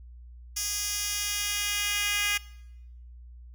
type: tone with high-pass filter sweep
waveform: 10% pulse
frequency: 410.7 Hz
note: G#4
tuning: 19 cents flat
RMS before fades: -29 dBFS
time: 0.56-2.38 s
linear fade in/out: 10 ms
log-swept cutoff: 5200 to 2500 Hz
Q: 1.5
effects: noise-tail reverb RT60 0.9 s tail -22 dB re dry + added 60 Hz sine -44 dBFS peak until 3.54 s